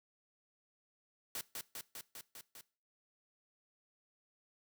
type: noise with echo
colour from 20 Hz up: white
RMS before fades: -41 dBFS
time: 1.35-1.41 s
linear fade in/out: 2 ms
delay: 200 ms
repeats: 6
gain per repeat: -2 dB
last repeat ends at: 2.61 s
effects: noise-tail reverb RT60 0.4 s tail -21 dB re dry